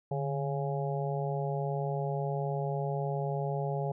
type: harmonic tone with a mistuned harmonic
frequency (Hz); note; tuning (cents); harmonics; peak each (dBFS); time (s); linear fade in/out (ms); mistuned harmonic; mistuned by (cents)
138.59; C#3; 0; 1 / 3 / 4 / 5 / 6; -32 / -37 / -38 / -39 / -40; 0.11-3.92; 5; 1; +91
effects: none